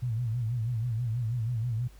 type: tone with vibrato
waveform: sine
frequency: 116.8 Hz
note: A#2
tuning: 4 cents sharp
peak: -27 dBFS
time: 0.02-1.88 s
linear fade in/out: 10 ms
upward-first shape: sine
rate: 6.2 Hz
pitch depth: 120 cents each way
effects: added 50 Hz sine -49 dBFS peak until 1.99 s + pink hiss -60 dBFS RMS until 1.99 s